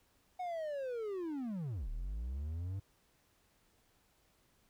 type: linear two-way sweep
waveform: triangle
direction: down then up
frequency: 740 to 34.65 to 100.1 Hz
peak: -35 dBFS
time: 0.39-2.8 s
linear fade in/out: 10 ms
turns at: 1.89 s
effects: pink hiss -72 dBFS RMS until 4.69 s